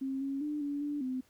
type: tone with pitch steps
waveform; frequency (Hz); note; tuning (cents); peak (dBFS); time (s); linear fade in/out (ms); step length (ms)
sine; 267.9 / 274.1 / 297.9 / 286.5 / 291.9 / 257.2; C4 / C#4 / D4 / D4 / D4 / C4; +41 / -19 / +25 / -43 / -10 / -30; -32; 0.01-1.21; 10; 200
effects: pink hiss -67 dBFS RMS until 1.29 s